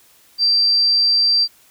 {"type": "tone", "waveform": "sine", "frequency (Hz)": 4699, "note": "D8", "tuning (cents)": 0, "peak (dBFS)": -12, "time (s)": [0.38, 1.48], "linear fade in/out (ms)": 50, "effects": ["white hiss -52 dBFS RMS until 1.7 s"]}